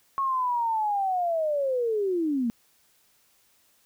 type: linear sweep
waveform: sine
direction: down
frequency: 1102 to 222.9 Hz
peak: -23 dBFS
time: 0.18-2.5 s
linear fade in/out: 0 ms
effects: white hiss -64 dBFS RMS until 3.85 s